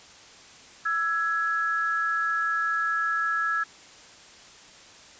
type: tone pair together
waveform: sine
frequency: 1327.9 / 1673 Hz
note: E6 / G#6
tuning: +12 / +12 cents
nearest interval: major third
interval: 400 cents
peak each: -26 / -26 dBFS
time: 0.85-3.64 s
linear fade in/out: 10 ms
effects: white hiss -49 dBFS RMS until 5.19 s + resampled to 16000 Hz